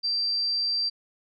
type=tone; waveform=sine; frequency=4699 Hz; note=D8; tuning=in tune; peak=-23 dBFS; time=0.03-0.9 s; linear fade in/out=20 ms; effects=MP3 96 kbps